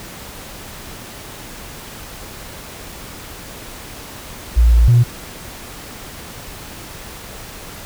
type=tone with pitch steps; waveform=sine; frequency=58.1 / 57.6 / 120 Hz; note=A#1 / A#1 / B2; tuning=-5 / -20 / -49 cents; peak=-6 dBFS; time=4.56-5.04 s; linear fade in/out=20 ms; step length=160 ms; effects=tanh soft clip ceiling -3 dBFS + pink hiss -34 dBFS RMS until 7.85 s